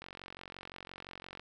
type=click train; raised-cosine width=0.3 ms; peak=-29 dBFS; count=64; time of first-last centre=0.02-1.396 s; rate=45.8 Hz; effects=none